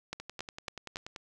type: two click trains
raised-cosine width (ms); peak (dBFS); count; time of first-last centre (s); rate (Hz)
0.2; -19 / -24; 4 / 11; 0.13-0.959 / 0.2-1.162; 3.62 / 10.4
effects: none